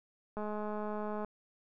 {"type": "click train", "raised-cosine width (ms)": 1, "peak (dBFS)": -26, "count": 186, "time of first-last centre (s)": [0.37, 1.247], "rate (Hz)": 211, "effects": []}